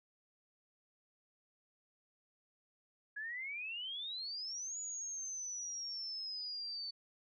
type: exponential two-way sweep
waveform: sine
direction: up then down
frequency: 1662 to 6900 to 4495 Hz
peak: -40 dBFS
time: 3.16-6.91 s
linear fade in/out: 10 ms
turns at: 4.78 s
effects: none